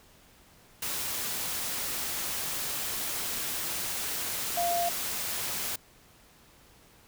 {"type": "tone in noise", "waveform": "sine", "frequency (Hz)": 693, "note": "F5", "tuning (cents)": -14, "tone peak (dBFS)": -26, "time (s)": [4.57, 4.89], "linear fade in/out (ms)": 5, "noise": "white", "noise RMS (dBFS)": -33, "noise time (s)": [0.82, 5.76], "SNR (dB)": 4, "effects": ["pink hiss -58 dBFS RMS until 7.07 s"]}